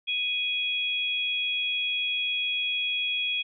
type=tone pair together; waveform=sine; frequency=2489 / 3322 Hz; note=D#7 / G#7; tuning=0 / 0 cents; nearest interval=perfect fourth; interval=500 cents; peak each=-28 dBFS; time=0.07-3.43 s; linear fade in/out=20 ms; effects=none